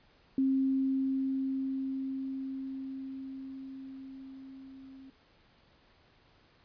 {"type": "tone with level ramp", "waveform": "sine", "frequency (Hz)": 267, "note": "C4", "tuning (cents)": 35, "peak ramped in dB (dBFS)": [-24, -48], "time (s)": [0.38, 5.1], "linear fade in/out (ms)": 2, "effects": ["pink hiss -64 dBFS RMS until 6.64 s", "resampled to 11025 Hz"]}